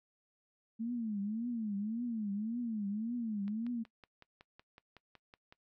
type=tone with vibrato; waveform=sine; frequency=220 Hz; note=A3; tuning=in tune; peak=-34 dBFS; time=0.79-3.84 s; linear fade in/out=20 ms; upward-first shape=triangle; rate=1.8 Hz; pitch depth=200 cents each way
type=click train; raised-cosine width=0.3 ms; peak=-38 dBFS; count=12; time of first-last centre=3.48-5.525 s; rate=5.38 Hz
effects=noise-tail reverb RT60 0.1 s tail -20 dB re dry